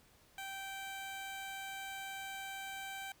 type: tone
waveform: 15% pulse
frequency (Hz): 779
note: G5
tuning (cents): -11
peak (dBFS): -36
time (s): 0.38-3.12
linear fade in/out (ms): 2
effects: pink hiss -66 dBFS RMS until 3.2 s